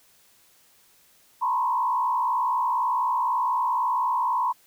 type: tone with frequency modulation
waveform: sine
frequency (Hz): 987.8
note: B5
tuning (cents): 0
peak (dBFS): -21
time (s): 1.41-4.53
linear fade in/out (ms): 20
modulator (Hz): 62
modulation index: 1.2
effects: white hiss -59 dBFS RMS until 4.66 s